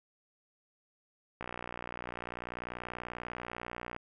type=click train; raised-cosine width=0.5 ms; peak=-24 dBFS; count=155; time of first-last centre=1.41-3.964 s; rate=60.3 Hz; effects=none